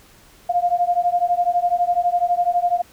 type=beating tone pair; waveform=sine; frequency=698.5 / 710.5 Hz; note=F5 / F5; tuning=0 / +30 cents; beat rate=12 Hz; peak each=-19 dBFS; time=0.49-2.82 s; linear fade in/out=10 ms; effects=pink hiss -50 dBFS RMS until 2.92 s